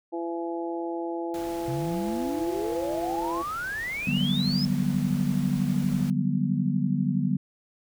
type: harmonic tone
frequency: 168.8 Hz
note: E3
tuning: 41 cents sharp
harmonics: 2 / 3 / 4 / 5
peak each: -30 / -37 / -37 / -37 dBFS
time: 0.12-3.43 s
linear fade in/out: 20 ms
type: noise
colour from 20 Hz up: pink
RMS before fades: -43 dBFS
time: 1.34-6.1 s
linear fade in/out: 0 ms
type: exponential sweep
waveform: sine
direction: up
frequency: 127.6 to 5260 Hz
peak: -29 dBFS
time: 1.68-4.65 s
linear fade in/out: 0 ms
type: chord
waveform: sine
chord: G major seventh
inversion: second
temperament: just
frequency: 147 / 183.75 / 196 / 245 Hz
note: D3 / F#3 / G3 / B3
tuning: +2 / -12 / 0 / -14 cents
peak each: -28 dBFS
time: 4.07-7.37 s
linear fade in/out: 5 ms
effects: none